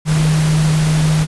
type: tone in noise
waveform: sine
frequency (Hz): 155.56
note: D#3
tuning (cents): 0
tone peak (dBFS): -11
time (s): 0.05-1.27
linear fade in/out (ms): 50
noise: pink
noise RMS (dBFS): -23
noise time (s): 0.05-1.27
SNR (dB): +9
effects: resampled to 24000 Hz